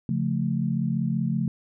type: chord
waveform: sine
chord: Db augmented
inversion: none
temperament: equal with one note detuned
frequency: 139.23 / 174.61 / 220 Hz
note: Db3 / F3 / A3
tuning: +8 / 0 / 0 cents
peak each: -27 dBFS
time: 0.09-1.48 s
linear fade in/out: 2 ms
effects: none